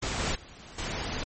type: noise with level steps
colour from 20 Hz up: pink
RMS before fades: -31 / -29 / -49 / -47 / -33 dBFS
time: 0.02-1.24 s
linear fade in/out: 10 ms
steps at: 0.19 / 0.35 / 0.58 / 0.78 s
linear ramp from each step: 5 ms
effects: low-pass 11000 Hz 12 dB/octave + MP3 32 kbps